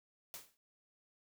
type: noise with exponential decay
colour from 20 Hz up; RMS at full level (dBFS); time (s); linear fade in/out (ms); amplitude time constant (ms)
white; -44; 0.34-0.57; 0; 49
effects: none